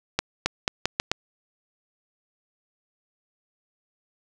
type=accelerating click train; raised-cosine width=0.2 ms; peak=-4 dBFS; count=6; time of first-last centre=0.19-1.116 s; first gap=270 ms; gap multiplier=0.81; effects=none